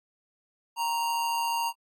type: tone with amplitude modulation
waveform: square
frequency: 931 Hz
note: A#5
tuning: 2 cents flat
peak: -25 dBFS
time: 0.76-1.73 s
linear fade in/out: 50 ms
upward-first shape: sine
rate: 154 Hz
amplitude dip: 40%
effects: AAC 48 kbps